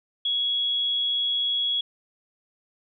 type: tone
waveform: sine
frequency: 3341 Hz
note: G#7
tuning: 10 cents sharp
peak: -22 dBFS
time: 0.25-1.81 s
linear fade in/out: 5 ms
effects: none